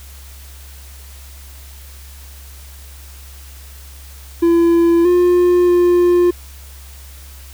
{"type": "tone with pitch steps", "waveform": "triangle", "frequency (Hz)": [338.4, 354.9, 352.4], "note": ["E4", "F4", "F4"], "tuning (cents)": [45, 28, 16], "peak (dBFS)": -7, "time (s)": [4.42, 6.31], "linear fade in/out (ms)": 10, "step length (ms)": 630, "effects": ["added 68 Hz sine -35 dBFS peak until 7.53 s", "white hiss -42 dBFS RMS until 7.53 s"]}